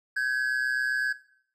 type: tone pair together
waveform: triangle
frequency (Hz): 1543.3 / 1671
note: G6 / G#6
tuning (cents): -27 / +10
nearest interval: minor second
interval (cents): 137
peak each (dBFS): -26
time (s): 0.16-1.13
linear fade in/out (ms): 10
effects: noise-tail reverb RT60 0.6 s tail -17 dB re dry